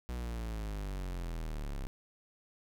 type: linear sweep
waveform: 45% pulse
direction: down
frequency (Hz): 61.74 to 32.7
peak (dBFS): -36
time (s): 0.09-1.87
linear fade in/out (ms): 0
effects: none